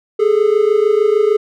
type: tone pair together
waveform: triangle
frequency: 409.9 / 436.5 Hz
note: G#4 / A4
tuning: -23 / -14 cents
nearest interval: minor second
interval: 109 cents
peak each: -11 dBFS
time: 0.19-1.37 s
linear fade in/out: 10 ms
effects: none